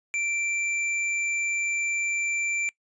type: tone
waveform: square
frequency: 2349 Hz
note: D7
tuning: in tune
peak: -26 dBFS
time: 0.14-2.69 s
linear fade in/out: 0 ms
effects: noise-tail reverb RT60 0.1 s tail -23 dB re dry + resampled to 22050 Hz